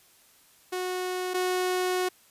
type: tone pair in turn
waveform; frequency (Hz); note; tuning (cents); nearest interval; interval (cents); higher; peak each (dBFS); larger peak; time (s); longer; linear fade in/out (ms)
sawtooth; 366.1 / 366.1; F#4 / F#4; -18 / -18; unison; 0; neither; -25 / -21; second; 0.72-1.34 / 1.34-2.09; second; 10
effects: white hiss -59 dBFS RMS until 2.3 s + resampled to 32000 Hz